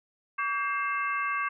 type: harmonic tone with a mistuned harmonic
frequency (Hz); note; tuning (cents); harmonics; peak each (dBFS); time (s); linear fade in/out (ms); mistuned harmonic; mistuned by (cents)
530; C5; +22; 2 / 3 / 4 / 5; -29 / -33 / -35 / -37; 0.38-1.49; 10; 2; +130
effects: none